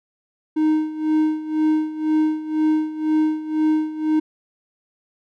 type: tone with tremolo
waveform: triangle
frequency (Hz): 310.4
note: D#4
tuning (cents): -4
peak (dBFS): -12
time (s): 0.56-4.2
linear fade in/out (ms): 10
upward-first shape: sine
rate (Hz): 2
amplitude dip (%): 80
effects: none